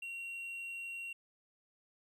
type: tone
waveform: triangle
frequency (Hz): 2746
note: F7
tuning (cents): -30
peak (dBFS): -39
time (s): 0.02-1.13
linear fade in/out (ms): 5
effects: 13-bit